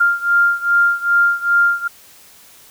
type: beating tone pair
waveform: sine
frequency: 1396.9 / 1399.4 Hz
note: F6 / F6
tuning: 0 / +3 cents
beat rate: 2.5 Hz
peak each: -14 / -16 dBFS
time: 0-1.88 s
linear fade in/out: 10 ms
effects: white hiss -45 dBFS RMS until 2.7 s